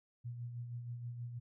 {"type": "tone with tremolo", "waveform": "sine", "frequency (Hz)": 120, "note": "B2", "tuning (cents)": -49, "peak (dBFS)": -39, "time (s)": [0.24, 1.4], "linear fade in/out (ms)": 20, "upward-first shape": "sine", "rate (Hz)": 6.3, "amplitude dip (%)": 45, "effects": []}